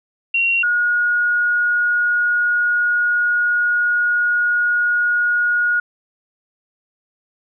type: tone pair in turn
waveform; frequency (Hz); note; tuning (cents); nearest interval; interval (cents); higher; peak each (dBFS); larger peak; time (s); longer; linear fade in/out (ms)
sine; 2746 / 1442.9; F7 / F#6; -30 / -44; major seventh; 1114; first; -14; neither; 0.34-0.63 / 0.63-5.8; second; 5
effects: none